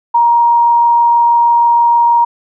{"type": "tone with frequency modulation", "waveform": "sine", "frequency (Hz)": 942, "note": "A#5", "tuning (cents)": 18, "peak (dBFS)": -6, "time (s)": [0.14, 2.25], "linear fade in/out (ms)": 10, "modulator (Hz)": 26.3, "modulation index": 0.21, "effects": []}